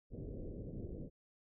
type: low-pass noise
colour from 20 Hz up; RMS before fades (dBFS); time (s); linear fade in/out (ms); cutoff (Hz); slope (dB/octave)
pink; -45; 0.1-1.1; 50; 530; 48
effects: none